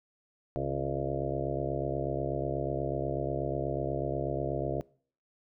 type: harmonic tone with a mistuned harmonic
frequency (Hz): 68.2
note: C#2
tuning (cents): -28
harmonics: 1 / 2 / 4 / 5 / 6 / 7 / 8 / 9 / 10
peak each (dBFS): -41 / -35 / -41 / -38 / -39 / -41 / -39 / -37 / -40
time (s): 0.56-4.81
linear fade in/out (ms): 0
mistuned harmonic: 4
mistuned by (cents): -69
effects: noise-tail reverb RT60 0.5 s tail -23 dB re dry